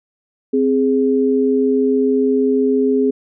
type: tone pair together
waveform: sine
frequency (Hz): 261.6 / 415.3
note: C4 / G#4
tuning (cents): 0 / 0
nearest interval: minor sixth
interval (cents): 800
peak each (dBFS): -15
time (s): 0.53-3.11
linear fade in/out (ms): 10
effects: none